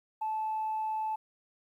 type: tone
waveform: sine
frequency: 871 Hz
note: A5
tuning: 18 cents flat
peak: -29 dBFS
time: 0.21-1.16 s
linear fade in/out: 10 ms
effects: tanh soft clip ceiling -26 dBFS + 11-bit